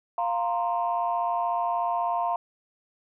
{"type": "chord", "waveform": "sine", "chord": "F suspended fourth", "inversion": "none", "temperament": "just", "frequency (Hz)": [698.5, 931.3, 1047.7], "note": ["F5", "Bb5", "C6"], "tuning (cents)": [0, -2, 2], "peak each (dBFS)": [-26, -28, -30], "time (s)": [0.18, 2.36], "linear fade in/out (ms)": 2, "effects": ["tanh soft clip ceiling -15 dBFS"]}